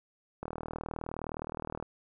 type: click train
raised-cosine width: 1 ms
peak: -23 dBFS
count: 56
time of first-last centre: 0.43-1.826 s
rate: 39.4 Hz
effects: none